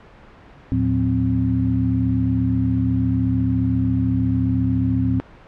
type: tone cluster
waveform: sine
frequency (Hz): 77.9 / 112 / 180.3 / 261.1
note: D#2 / A2 / F#3 / C4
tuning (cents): +3 / +31 / -45 / -3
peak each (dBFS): -26 / -20 / -26 / -20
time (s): 0.72-5.2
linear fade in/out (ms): 0
effects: pink hiss -45 dBFS RMS until 5.47 s + low-pass 2000 Hz 12 dB/octave